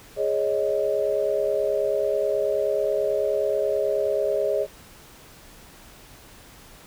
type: chord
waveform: sine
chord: Ab suspended fourth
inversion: none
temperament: just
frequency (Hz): 415.3 / 553.7 / 623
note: Ab4 / Db5 / Eb5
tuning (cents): 0 / -2 / +2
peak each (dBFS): -25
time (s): 0.16-4.67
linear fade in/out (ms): 50
effects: pink hiss -48 dBFS RMS until 6.86 s